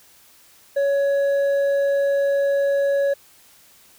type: tone with hard clipping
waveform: sine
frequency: 559 Hz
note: C#5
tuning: 14 cents sharp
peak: -18 dBFS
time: 0.76-3.14 s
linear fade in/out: 10 ms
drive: 4 dB
effects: white hiss -52 dBFS RMS until 3.98 s